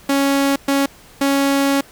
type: tone bursts at uneven times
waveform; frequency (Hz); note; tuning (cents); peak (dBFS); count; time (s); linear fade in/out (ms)
sawtooth; 277.2; C#4; 0; -10; 3; 0.09-0.56 / 0.68-0.86 / 1.21-1.81; 5
effects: pink hiss -45 dBFS RMS until 1.91 s